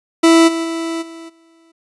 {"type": "tone with level steps", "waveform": "40% pulse", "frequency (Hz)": 329.6, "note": "E4", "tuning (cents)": 0, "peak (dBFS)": [-6, -17, -19, -31, -48], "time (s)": [0.23, 1.72], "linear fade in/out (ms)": 10, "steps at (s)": [0.47, 0.63, 1.01, 1.28], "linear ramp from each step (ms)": 20, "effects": ["resampled to 24000 Hz"]}